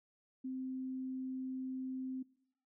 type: tone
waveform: sine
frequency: 260 Hz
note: C4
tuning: 11 cents flat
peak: -38 dBFS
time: 0.44-2.23 s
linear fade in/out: 10 ms
effects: noise-tail reverb RT60 0.7 s tail -22 dB re dry